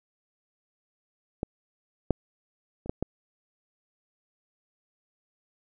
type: clicks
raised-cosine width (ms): 2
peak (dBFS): -15 / -8 / -28 / -14 / -14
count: 5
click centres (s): 1.431 / 2.107 / 2.86 / 2.895 / 3.026
effects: none